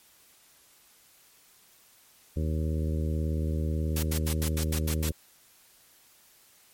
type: harmonic tone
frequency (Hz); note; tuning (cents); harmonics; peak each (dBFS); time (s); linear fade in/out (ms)
78.3; D#2; +11; 1 / 2 / 3 / 4 / 5 / 6 / 7; -27 / -33 / -37 / -39 / -41 / -43 / -44; 2.36-5.12; 10
type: noise bursts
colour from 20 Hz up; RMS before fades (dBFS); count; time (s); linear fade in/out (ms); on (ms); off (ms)
white; -33; 8; 3.96-5.093; 5; 69; 83
effects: white hiss -59 dBFS RMS until 6.73 s + MP3 64 kbps